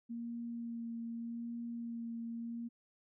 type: tone with vibrato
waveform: sine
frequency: 233.1 Hz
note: A#3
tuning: in tune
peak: -39 dBFS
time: 0.09-2.69 s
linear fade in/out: 20 ms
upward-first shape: sine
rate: 0.83 Hz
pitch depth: 15 cents each way
effects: none